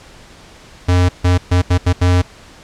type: tone bursts at uneven times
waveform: square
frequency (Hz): 89.6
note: F2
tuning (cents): +45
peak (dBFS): -10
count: 6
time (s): 0.88-1.09 / 1.24-1.38 / 1.51-1.62 / 1.7-1.78 / 1.86-1.93 / 2.01-2.22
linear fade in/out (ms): 10
effects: pink hiss -41 dBFS RMS until 2.63 s + low-pass 7000 Hz 12 dB/octave